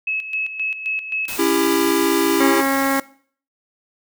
sine tone with tremolo, 2583 Hz, E7, 36 cents flat, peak -19 dBFS, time 0.07-1.36 s, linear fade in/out 5 ms, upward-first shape square, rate 3.8 Hz, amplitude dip 60%
white noise, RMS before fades -29 dBFS, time 1.28-3 s, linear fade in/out 2 ms
square chord, C# diminished, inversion none, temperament just, 277.2 / 332.6 / 399.1 Hz, C#4 / E4 / G4, 0 / +16 / +31 cents, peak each -23 / -19 / -21 dBFS, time 1.38-2.62 s, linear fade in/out 20 ms
harmonic tone, 272.5 Hz, C#4, 29 cents flat, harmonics 1 / 2 / 3 / 4 / 5 / 6 / 7 / 8, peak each -20 / -23 / -25 / -26 / -27 / -28 / -28 / -29 dBFS, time 2.4-3 s, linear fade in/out 5 ms
effects noise-tail reverb RT60 0.5 s tail -20 dB re dry

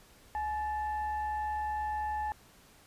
sine tone with frequency modulation, 849 Hz, G#5, 38 cents sharp, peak -31 dBFS, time 0.35-2.32 s, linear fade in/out 0 ms, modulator 918 Hz, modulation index 0.45, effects pink hiss -59 dBFS RMS until 2.86 s + resampled to 32000 Hz

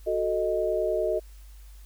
sine chord, D# diminished, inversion first, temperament equal, 370 / 440 / 622.3 Hz, F#4 / A4 / D#5, 0 / 0 / 0 cents, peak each -29 / -29 / -26 dBFS, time 0.06-1.2 s, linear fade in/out 20 ms, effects added 50 Hz sine -44 dBFS peak until 1.85 s + white hiss -59 dBFS RMS until 1.85 s

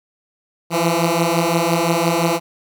10% pulse beating tone pair, 165.4 / 171.2 Hz, E3 / F3, +6 / -34 cents, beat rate 5.8 Hz, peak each -10 dBFS, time 0.7-2.4 s, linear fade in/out 50 ms, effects none

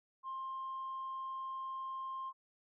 sine tone, 1058 Hz, C6, 19 cents sharp, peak -38 dBFS, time 0.23-2.33 s, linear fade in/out 50 ms, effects tanh soft clip ceiling -36 dBFS

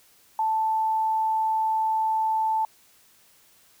sine tone, 880 Hz, A5, in tune, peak -21 dBFS, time 0.39-2.65 s, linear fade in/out 2 ms, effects white hiss -58 dBFS RMS until 3.8 s

